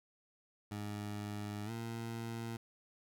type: tone with pitch glide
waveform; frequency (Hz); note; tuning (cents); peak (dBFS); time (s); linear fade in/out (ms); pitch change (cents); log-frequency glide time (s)
20% pulse; 103.83 to 115.21; G#2 to A#2; 0 to -20; -35; 0.71-2.57; 5; +180; 1.65-1.71
effects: none